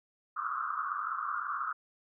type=band-pass noise; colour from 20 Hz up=white; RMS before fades=-35 dBFS; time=0.36-1.73 s; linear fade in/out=10 ms; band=1100 to 1400 Hz; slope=96 dB/octave; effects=none